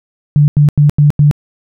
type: tone bursts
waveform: sine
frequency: 146.83 Hz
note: D3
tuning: in tune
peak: -4 dBFS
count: 5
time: 0.36-1.312 s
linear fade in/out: 0 ms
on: 120 ms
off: 88 ms
effects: none